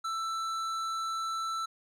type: tone with hard clipping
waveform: sine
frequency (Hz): 1328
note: E6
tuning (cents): +12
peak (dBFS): -33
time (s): 0.04-1.66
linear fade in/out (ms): 10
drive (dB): 11
effects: none